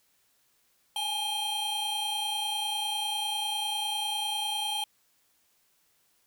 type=tone cluster; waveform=square; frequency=819 / 849 / 3180 Hz; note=G#5 / G#5 / G7; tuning=-24 / +38 / +24 cents; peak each=-38 / -38 / -31 dBFS; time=0.96-4.84 s; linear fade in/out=2 ms; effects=white hiss -69 dBFS RMS until 6.26 s